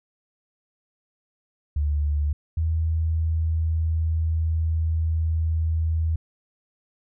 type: tone pair in turn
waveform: sine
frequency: 73.6 / 80.68 Hz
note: D2 / E2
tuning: +4 / -37 cents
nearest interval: major second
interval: 159 cents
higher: second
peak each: -20 dBFS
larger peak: neither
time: 1.76-2.33 / 2.57-6.16 s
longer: second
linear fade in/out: 5 ms
effects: none